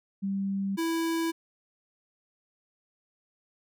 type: tone pair in turn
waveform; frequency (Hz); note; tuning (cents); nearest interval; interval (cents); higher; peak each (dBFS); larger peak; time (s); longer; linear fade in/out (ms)
sine / square; 196 / 329.6; G3 / E4; 0 / 0; major sixth; 900; second; -27; neither; 0.22-0.77 / 0.77-1.32; neither; 20
effects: none